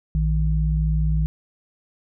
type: tone pair together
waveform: sine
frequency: 57.77 / 156.2 Hz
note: A#1 / D#3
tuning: -15 / +7 cents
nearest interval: octave + perfect fourth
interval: 1722 cents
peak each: -19 / -22 dBFS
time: 0.15-1.26 s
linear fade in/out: 0 ms
effects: none